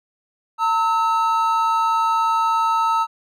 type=tone pair together; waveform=triangle; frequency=908.4 / 1297 Hz; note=A#5 / E6; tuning=-45 / -28 cents; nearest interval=tritone; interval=617 cents; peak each=-17 dBFS; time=0.58-3.07 s; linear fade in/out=50 ms; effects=none